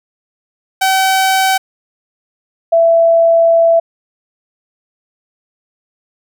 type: tone pair in turn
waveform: sawtooth / sine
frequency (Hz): 764 / 666.2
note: G5 / E5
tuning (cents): -45 / +18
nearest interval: major second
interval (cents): 237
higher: first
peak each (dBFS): -6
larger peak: neither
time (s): 0.81-1.58 / 2.72-3.8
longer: second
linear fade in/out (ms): 10
effects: none